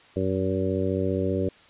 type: harmonic tone with a mistuned harmonic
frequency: 95 Hz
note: F#2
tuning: 46 cents sharp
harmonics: 1 / 2 / 3 / 4 / 5 / 6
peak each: -29 / -30 / -30 / -29 / -30 / -32 dBFS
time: 0.16-1.49 s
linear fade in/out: 5 ms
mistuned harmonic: 1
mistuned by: -22 cents
effects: white hiss -53 dBFS RMS until 1.69 s + resampled to 8000 Hz